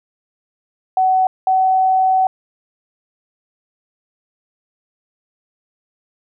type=tone pair in turn; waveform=sine; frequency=751 / 754.7 Hz; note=F#5 / F#5; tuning=+26 / +34 cents; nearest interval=unison; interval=8 cents; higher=second; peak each=-11 dBFS; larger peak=neither; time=0.97-1.27 / 1.47-2.27 s; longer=second; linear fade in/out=2 ms; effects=none